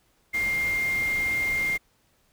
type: tone in noise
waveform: sine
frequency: 2113 Hz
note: C7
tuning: 16 cents sharp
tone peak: -23 dBFS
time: 0.33-1.78 s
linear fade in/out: 20 ms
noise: pink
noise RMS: -38 dBFS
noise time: 0.33-1.78 s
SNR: +12 dB
effects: pink hiss -66 dBFS RMS until 2.32 s